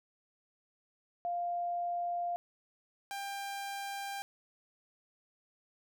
sine / sawtooth tone pair in turn, 698.5 / 795.1 Hz, F5 / G5, 0 / +24 cents, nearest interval major second, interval 224 cents, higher second, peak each -32 / -34 dBFS, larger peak first, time 1.25-2.36 / 3.11-4.22 s, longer neither, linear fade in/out 0 ms, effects none

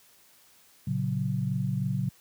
sine chord, F# major, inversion first, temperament just, 115.62 / 138.75 / 185 Hz, A#2 / C#3 / F#3, -14 / +2 / 0 cents, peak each -31 / -29 / -31 dBFS, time 0.87-2.09 s, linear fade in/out 5 ms, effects white hiss -59 dBFS RMS until 2.2 s + high-pass 60 Hz 12 dB/octave

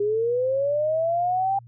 sine linear sweep, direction up, 403.3 to 794 Hz, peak -20 dBFS, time 0-1.59 s, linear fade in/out 5 ms, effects added 118 Hz sine -44 dBFS peak until 1.67 s

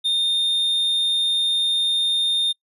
triangle tone, 3644 Hz, A#7, 40 cents flat, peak -16 dBFS, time 0.04-2.53 s, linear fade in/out 20 ms, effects noise-tail reverb RT60 0.1 s tail -21 dB re dry + resampled to 32000 Hz

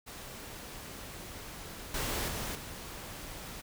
pink noise with level steps, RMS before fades -45 / -34 / -37 / -44 dBFS, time 0.06-3.62 s, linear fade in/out 20 ms, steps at 1.94 / 2.28 / 2.55 s, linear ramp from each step 5 ms, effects none

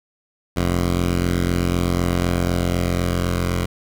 10% pulse tone pair together, 43.98 / 87.9 Hz, F1 / F2, +13 / +12 cents, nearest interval octave, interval 1199 cents, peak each -14 dBFS, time 0.56-3.66 s, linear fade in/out 10 ms, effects none

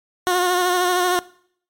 15% pulse tone with vibrato, 360 Hz, F#4, 47 cents flat, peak -10 dBFS, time 0.27-1.19 s, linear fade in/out 0 ms, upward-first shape sine, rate 13 Hz, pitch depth 33 cents each way, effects noise-tail reverb RT60 0.6 s tail -21 dB re dry + MP3 96 kbps

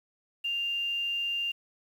sine tone, 2794 Hz, F7, in tune, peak -28 dBFS, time 0.44-1.52 s, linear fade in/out 10 ms, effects 9-bit

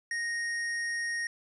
triangle tone with hard clipping, 1864.7 Hz, A#6, in tune, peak -32 dBFS, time 0.11-1.27 s, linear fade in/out 2 ms, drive 17 dB, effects resampled to 24000 Hz

